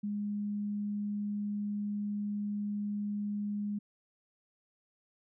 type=tone; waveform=sine; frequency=206.1 Hz; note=G#3; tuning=13 cents flat; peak=-32 dBFS; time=0.03-3.79 s; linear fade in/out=10 ms; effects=none